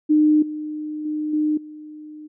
sine tone with level steps, 304.3 Hz, D#4, 38 cents flat, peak -12 / -26 / -22 / -17 / -35 dBFS, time 0.09-2.28 s, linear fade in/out 20 ms, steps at 0.42 / 1.05 / 1.33 / 1.57 s, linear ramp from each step 5 ms, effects none

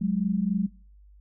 sine tone pair together, 185 / 208.6 Hz, F#3 / G#3, 0 / +8 cents, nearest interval major second, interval 208 cents, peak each -25 dBFS, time 0.01-0.67 s, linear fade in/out 10 ms, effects noise-tail reverb RT60 0.4 s tail -22 dB re dry + added 50 Hz sine -50 dBFS peak until 1.2 s

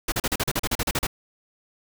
pink noise bursts, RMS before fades -24 dBFS, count 13, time 0.08-1.069 s, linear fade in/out 5 ms, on 41 ms, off 38 ms, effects none

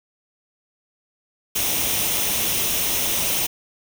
white noise with comb filter, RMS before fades -22 dBFS, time 1.55-3.47 s, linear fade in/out 10 ms, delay 0.33 ms, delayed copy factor +0.5, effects none

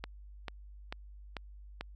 click train, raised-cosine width 0.3 ms, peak -22 dBFS, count 5, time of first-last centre 0.04-1.81 s, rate 2.26 Hz, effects added 50 Hz sine -48 dBFS peak until 1.95 s

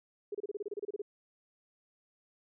sine tone bursts, 410.2 Hz, G#4, 21 cents flat, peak -34 dBFS, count 13, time 0.32-1.019 s, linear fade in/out 5 ms, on 27 ms, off 29 ms, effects none

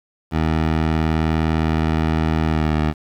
15% pulse tone with pitch glide, 79.5 to 77.06 Hz, D#2 to D#2, +38 to -16 cents, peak -10 dBFS, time 0.31-2.94 s, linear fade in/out 50 ms, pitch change -54 cents, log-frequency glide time 2.45-2.73 s, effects low-pass 3000 Hz 12 dB/octave + 7-bit

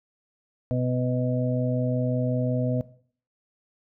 harmonic tone, 125.4 Hz, B2, 27 cents sharp, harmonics 1 / 2 / 4 / 5, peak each -25 / -28 / -31 / -32 dBFS, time 0.71-2.81 s, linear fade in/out 0 ms, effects noise-tail reverb RT60 0.5 s tail -17 dB re dry

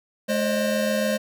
square tone cluster, 212.3 / 531 / 610 Hz, G#3 / C5 / D#5, +38 / +25 / -34 cents, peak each -26 / -26 / -27 dBFS, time 0.28-1.18 s, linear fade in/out 20 ms, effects none

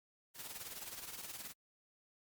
white noise with tremolo, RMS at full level -44 dBFS, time 0.34-1.54 s, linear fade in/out 50 ms, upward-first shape triangle, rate 19 Hz, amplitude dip 75%, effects Opus 48 kbps

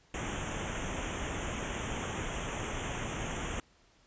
pink band-stop noise, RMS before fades -36 dBFS, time 0.14-3.6 s, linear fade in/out 2 ms, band 3400 to 6000 Hz, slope 96 dB/octave, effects pink hiss -65 dBFS RMS until 4.06 s + resampled to 16000 Hz

